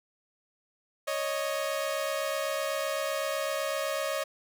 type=tone pair together; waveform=sawtooth; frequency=554.4 / 622.3 Hz; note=C#5 / D#5; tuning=0 / 0 cents; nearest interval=major second; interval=200 cents; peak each=-28 dBFS; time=1.07-4.24 s; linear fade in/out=10 ms; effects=none